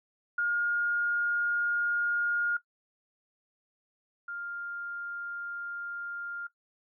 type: tone pair in turn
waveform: sine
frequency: 1421 / 1401.4 Hz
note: F6 / F6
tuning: +30 / +6 cents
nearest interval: unison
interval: 24 cents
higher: first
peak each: -25 / -35 dBFS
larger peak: first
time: 0.38-2.57 / 4.28-6.47 s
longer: neither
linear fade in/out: 5 ms
effects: noise-tail reverb RT60 0.1 s tail -17 dB re dry

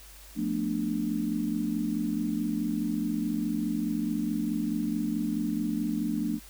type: chord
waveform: sine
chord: B half-diminished seventh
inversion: second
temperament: just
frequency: 177.8 / 222.2 / 246.9 / 296.3 Hz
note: F3 / A3 / B3 / D4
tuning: +31 / +17 / 0 / +15 cents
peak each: -35 / -30 / -35 / -31 dBFS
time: 0.35-6.4 s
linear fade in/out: 50 ms
effects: added 50 Hz sine -50 dBFS peak until 6.49 s + white hiss -51 dBFS RMS until 6.49 s

